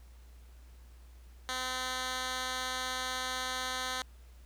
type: tone with band-pass filter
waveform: 10% pulse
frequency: 256 Hz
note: C4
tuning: 38 cents flat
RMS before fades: -36 dBFS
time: 1.49-4.02 s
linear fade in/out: 0 ms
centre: 3700 Hz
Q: 0.67
effects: added 60 Hz sine -51 dBFS peak until 4.45 s + pink hiss -65 dBFS RMS until 4.45 s